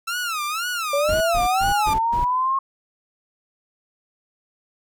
sawtooth tone with vibrato, 1318.5 Hz, E6, in tune, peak -20 dBFS, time 0.07-1.94 s, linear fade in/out 10 ms, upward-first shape sine, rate 2 Hz, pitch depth 190 cents each way
sine linear sweep, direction up, 559 to 1088 Hz, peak -18 dBFS, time 0.93-2.59 s, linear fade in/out 5 ms
brown noise bursts, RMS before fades -28 dBFS, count 5, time 1.08-2.25 s, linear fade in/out 10 ms, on 130 ms, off 130 ms
effects none

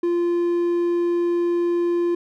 triangle tone, 346.3 Hz, F4, 15 cents flat, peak -16 dBFS, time 0.03-2.15 s, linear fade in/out 5 ms, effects none

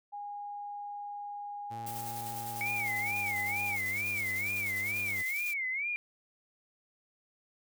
sine tone, 819 Hz, G#5, 24 cents flat, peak -38 dBFS, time 0.12-3.77 s, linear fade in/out 20 ms
sawtooth tone with pitch glide, 113.2 to 101.43 Hz, A2 to G#2, +50 to -40 cents, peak -40 dBFS, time 1.7-5.23 s, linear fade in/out 20 ms, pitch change -190 cents, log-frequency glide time 2.94-3.21 s
blue noise with tremolo, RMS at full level -42 dBFS, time 1.86-5.54 s, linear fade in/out 10 ms, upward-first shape square, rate 10 Hz, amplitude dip 35%
sine tone with vibrato, 2217 Hz, C#7, in tune, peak -31 dBFS, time 2.61-5.96 s, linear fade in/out 0 ms, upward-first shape sine, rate 2.2 Hz, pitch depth 160 cents each way
effects none

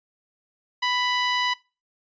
15% pulse tone, 990 Hz, B5, 4 cents sharp, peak -15 dBFS, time 0.82-1.54 s, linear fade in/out 10 ms, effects noise-tail reverb RT60 0.3 s tail -22 dB re dry + resampled to 16000 Hz

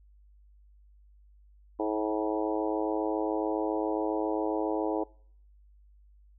harmonic tone with a mistuned harmonic, 107.3 Hz, A2, 43 cents flat, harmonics 3 / 4 / 5 / 6 / 7 / 8 / 9, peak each -31 / -33 / -35 / -37 / -38 / -39 / -40 dBFS, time 1.79-5.04 s, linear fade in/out 10 ms, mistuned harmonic 7, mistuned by +18 cents, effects noise-tail reverb RT60 0.6 s tail -25 dB re dry + added 50 Hz sine -55 dBFS peak until 6.38 s

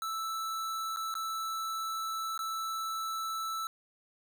square tone with dropouts, 1318.5 Hz, E6, in tune, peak -34 dBFS, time 0.02-3.67 s, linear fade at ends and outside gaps 1 ms, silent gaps 0.962-0.97 / 1.141-1.152 / 2.377-2.391 s, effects none

